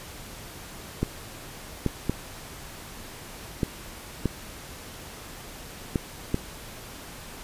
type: clicks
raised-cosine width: 3 ms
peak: -10 dBFS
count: 7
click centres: 1.03 / 1.863 / 2.096 / 3.632 / 4.257 / 5.958 / 6.344 s
effects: pink hiss -42 dBFS RMS until 7.43 s + resampled to 32000 Hz